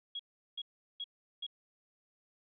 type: tone bursts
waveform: sine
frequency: 3312 Hz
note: G#7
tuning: 5 cents flat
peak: -37 dBFS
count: 4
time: 0.15-1.466 s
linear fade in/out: 5 ms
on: 44 ms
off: 380 ms
effects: none